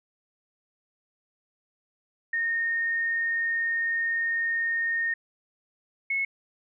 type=tone pair in turn; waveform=sine; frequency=1841 / 2189 Hz; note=A#6 / C#7; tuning=-22 / -22 cents; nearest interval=minor third; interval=300 cents; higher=second; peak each=-24 dBFS; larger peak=neither; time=2.33-5.14 / 6.1-6.25 s; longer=first; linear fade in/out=5 ms; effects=none